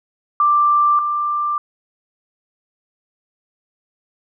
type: tone pair in turn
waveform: sine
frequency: 1179 / 1183.7 Hz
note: D6 / D6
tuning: +6 / +13 cents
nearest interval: unison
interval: 7 cents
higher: second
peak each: -11 / -17 dBFS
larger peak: first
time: 0.4-0.99 / 0.99-1.58 s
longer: neither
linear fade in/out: 2 ms
effects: none